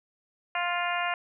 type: harmonic tone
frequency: 350.4 Hz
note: F4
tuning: 6 cents sharp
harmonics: 2 / 3 / 4 / 5 / 6 / 7 / 8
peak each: -31 / -33 / -34 / -35 / -36 / -36 / -37 dBFS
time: 0.55-1.14 s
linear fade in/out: 2 ms
effects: none